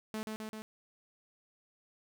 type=tone with echo; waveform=sawtooth; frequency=217.2 Hz; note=A3; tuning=22 cents flat; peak=-32 dBFS; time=0.14-0.23 s; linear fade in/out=0 ms; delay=130 ms; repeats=3; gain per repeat=-2 dB; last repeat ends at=0.62 s; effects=none

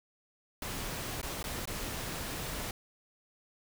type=noise with dropouts; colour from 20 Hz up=pink; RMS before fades=-38 dBFS; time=0.62-2.71 s; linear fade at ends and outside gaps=2 ms; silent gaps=1.215-1.229 / 1.428-1.44 / 1.655-1.674 s; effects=none

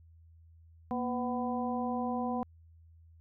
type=harmonic tone with a mistuned harmonic; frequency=250 Hz; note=B3; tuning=21 cents sharp; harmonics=1 / 2 / 3 / 4; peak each=-33 / -39 / -36 / -40 dBFS; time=0.91-2.43 s; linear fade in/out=0 ms; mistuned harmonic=1; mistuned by=-84 cents; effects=added 82 Hz sine -55 dBFS peak until 3.2 s

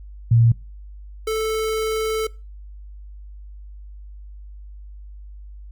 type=tone pair in turn; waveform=sine / square; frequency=116.1 / 439.2 Hz; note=A#2 / A4; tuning=-7 / -3 cents; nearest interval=octave + major seventh; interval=2304 cents; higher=second; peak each=-11 / -21 dBFS; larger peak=first; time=0.31-0.52 / 1.27-2.27 s; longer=second; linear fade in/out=5 ms; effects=noise-tail reverb RT60 0.3 s tail -22 dB re dry + added 50 Hz sine -36 dBFS peak until 5.71 s

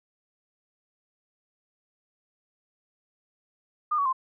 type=tone with pitch steps; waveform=sine; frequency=1215 / 1127.1 / 1045.6 Hz; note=D#6 / C#6 / C6; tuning=-42 / +28 / -1 cents; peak=-22 dBFS; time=3.91-4.129 s; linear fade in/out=10 ms; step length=73 ms; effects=none

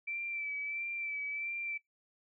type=tone with vibrato; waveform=sine; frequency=2327 Hz; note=D7; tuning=17 cents flat; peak=-35 dBFS; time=0.07-1.78 s; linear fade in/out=10 ms; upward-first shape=sine; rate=1.5 Hz; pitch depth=33 cents each way; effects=noise-tail reverb RT60 0.2 s tail -26 dB re dry

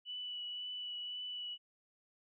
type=tone with vibrato; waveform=sine; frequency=2960 Hz; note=F#7; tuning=in tune; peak=-40 dBFS; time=0.05-1.58 s; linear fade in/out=50 ms; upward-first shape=triangle; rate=1.9 Hz; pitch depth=16 cents each way; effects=none

